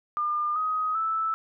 sine tone with pitch steps, 1204 / 1258 / 1314.5 Hz, D6 / D#6 / E6, +43 / +19 / -5 cents, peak -24 dBFS, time 0.17-1.34 s, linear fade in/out 0 ms, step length 390 ms, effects none

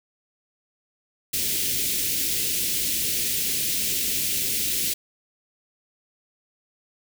white band-stop noise, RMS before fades -25 dBFS, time 1.33-4.94 s, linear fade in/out 10 ms, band 430 to 2300 Hz, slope 24 dB/octave, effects none

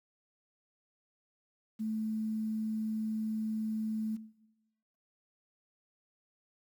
sine tone with quantisation, 218.4 Hz, A3, 13 cents flat, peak -32 dBFS, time 1.79-4.17 s, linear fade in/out 20 ms, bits 10, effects noise-tail reverb RT60 1.0 s tail -18 dB re dry

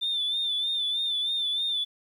sine tone with vibrato, 3555 Hz, A7, 17 cents sharp, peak -24 dBFS, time 0.01-1.85 s, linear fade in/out 20 ms, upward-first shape sine, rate 3.2 Hz, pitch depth 54 cents each way, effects tanh soft clip ceiling -21 dBFS + 10-bit

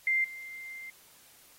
sine tone with level steps, 2093 Hz, C7, in tune, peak -24 / -40 dBFS, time 0.07-0.9 s, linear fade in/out 2 ms, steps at 0.24 s, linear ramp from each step 5 ms, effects white hiss -58 dBFS RMS until 1.58 s + AAC 48 kbps

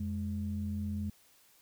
sine tone pair together, 87.31 / 207.8 Hz, F2 / G#3, 0 / +1 cents, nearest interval octave + minor third, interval 1501 cents, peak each -35 / -35 dBFS, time 0-1.1 s, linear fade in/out 5 ms, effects tanh soft clip ceiling -25 dBFS + white hiss -64 dBFS RMS until 1.61 s

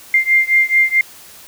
sine beating tone pair, 2100 / 2104.6 Hz, C7 / C7, +6 / +10 cents, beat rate 4.6 Hz, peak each -13 / -14 dBFS, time 0.14-1.01 s, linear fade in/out 2 ms, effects white hiss -40 dBFS RMS until 1.47 s

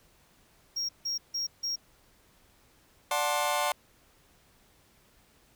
triangle tone bursts, 5588 Hz, F8, in tune, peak -28 dBFS, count 4, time 0.76-1.76 s, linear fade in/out 10 ms, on 130 ms, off 160 ms
sawtooth chord, D dominant seventh, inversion none, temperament just, 587.3 / 734.2 / 881 / 1057.2 Hz, D5 / F#5 / A5 / C6, 0 / -14 / +2 / +18 cents, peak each -28 dBFS, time 3.11-3.72 s, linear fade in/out 2 ms
effects pink hiss -63 dBFS RMS until 5.55 s

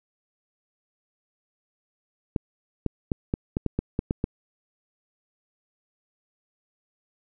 clicks, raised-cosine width 3 ms, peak -11 dBFS, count 10, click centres 2.362 / 2.863 / 3.118 / 3.339 / 3.569 / 3.663 / 3.79 / 3.991 / 4.109 / 4.241 s, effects none

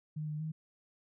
sine tone with pitch steps, 153.3 / 151.5 / 157.3 Hz, D#3 / D#3 / D#3, -25 / -46 / +19 cents, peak -35 dBFS, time 0.16-0.52 s, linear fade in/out 10 ms, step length 120 ms, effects none

